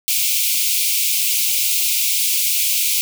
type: high-pass noise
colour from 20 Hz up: white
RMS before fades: -18 dBFS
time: 0.08-3.01 s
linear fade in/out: 0 ms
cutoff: 2200 Hz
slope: 96 dB/octave
effects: none